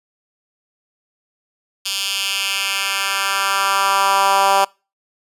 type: tone with high-pass filter sweep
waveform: 10% pulse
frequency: 196 Hz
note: G3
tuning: in tune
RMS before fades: -18 dBFS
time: 1.85-4.65 s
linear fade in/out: 10 ms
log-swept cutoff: 3600 to 750 Hz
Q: 1.8
effects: noise-tail reverb RT60 0.3 s tail -25 dB re dry + resampled to 32000 Hz